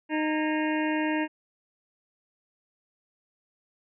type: harmonic tone with a mistuned harmonic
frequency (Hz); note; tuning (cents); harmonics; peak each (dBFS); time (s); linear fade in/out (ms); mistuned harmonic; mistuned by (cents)
308.2; D#4; -16; 1 / 2 / 3 / 5 / 6 / 7 / 8 / 9; -26 / -34 / -33 / -38 / -36 / -40 / -41 / -39; 0.09-1.28; 50; 5; +89
effects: none